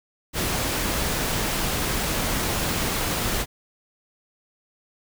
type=noise; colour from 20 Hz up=pink; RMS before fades=-25 dBFS; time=0.33-3.46 s; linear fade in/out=50 ms; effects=none